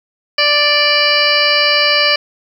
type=harmonic tone; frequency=587.3 Hz; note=D5; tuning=in tune; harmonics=1 / 2 / 3 / 4 / 5 / 7 / 8 / 9; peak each=-18 / -20 / -18 / -16 / -17 / -22 / -16 / -22 dBFS; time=0.38-2.16 s; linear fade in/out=5 ms; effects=7-bit

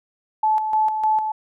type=tone with tremolo; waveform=sine; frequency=866 Hz; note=A5; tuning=28 cents flat; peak=-15 dBFS; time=0.43-1.32 s; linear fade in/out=5 ms; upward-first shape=square; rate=3.3 Hz; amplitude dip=50%; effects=none

